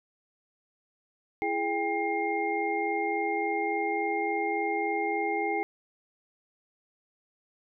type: tone cluster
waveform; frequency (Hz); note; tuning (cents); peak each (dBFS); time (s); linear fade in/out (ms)
sine; 334.6 / 418.1 / 797 / 2124; E4 / G#4 / G5 / C7; +26 / +12 / +28 / +25; -33 / -32 / -30 / -33; 1.42-5.63; 0
effects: none